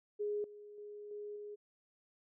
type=tone with level steps; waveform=sine; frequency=415.3 Hz; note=G#4; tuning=in tune; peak=-34 / -50 / -46 / -42 / -44 dBFS; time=0.19-1.56 s; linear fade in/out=20 ms; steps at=0.44 / 0.78 / 1.11 / 1.36 s; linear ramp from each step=2 ms; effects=none